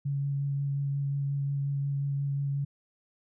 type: tone with vibrato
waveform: sine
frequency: 140.2 Hz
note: C#3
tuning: 20 cents sharp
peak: -27 dBFS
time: 0.05-2.65 s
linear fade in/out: 10 ms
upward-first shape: sine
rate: 5.6 Hz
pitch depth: 11 cents each way
effects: none